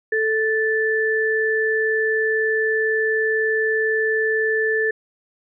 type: tone pair together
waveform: sine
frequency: 439 / 1756 Hz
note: A4 / A6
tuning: -4 / -4 cents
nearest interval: 2 octaves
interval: 2400 cents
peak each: -20 dBFS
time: 0.12-4.91 s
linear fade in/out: 5 ms
effects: none